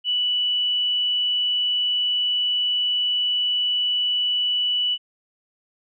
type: tone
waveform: sine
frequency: 2960 Hz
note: F#7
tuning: in tune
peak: -19 dBFS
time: 0.04-4.98 s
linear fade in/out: 50 ms
effects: none